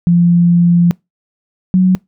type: tone pair in turn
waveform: sine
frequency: 172.9 / 184.91 Hz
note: F3 / F#3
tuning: -17 / -1 cents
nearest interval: minor second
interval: 116 cents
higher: second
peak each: -6 dBFS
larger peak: neither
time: 0.07-0.91 / 1.74-1.95 s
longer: first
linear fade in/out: 0 ms
effects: noise-tail reverb RT60 0.2 s tail -25 dB re dry